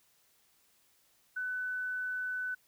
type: tone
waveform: sine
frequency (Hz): 1500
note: F#6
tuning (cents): +23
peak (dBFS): -33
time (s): 1.36-2.55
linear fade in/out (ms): 10
effects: white hiss -69 dBFS RMS until 2.67 s